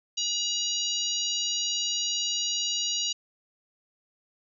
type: harmonic tone with a mistuned harmonic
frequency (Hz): 960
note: B5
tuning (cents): -49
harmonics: 3 / 4 / 5 / 6 / 7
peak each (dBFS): -31 / -32 / -33 / -34 / -34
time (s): 0.17-3.13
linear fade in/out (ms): 10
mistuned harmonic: 5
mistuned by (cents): -43
effects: none